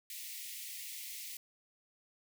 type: high-pass noise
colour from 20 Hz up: white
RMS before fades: -45 dBFS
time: 0.1-1.37 s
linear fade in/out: 2 ms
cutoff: 1900 Hz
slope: 96 dB/octave
effects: none